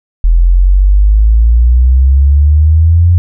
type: exponential sweep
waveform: sine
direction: up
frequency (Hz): 41.06 to 88.9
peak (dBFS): -3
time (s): 0.24-3.18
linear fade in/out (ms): 0
effects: none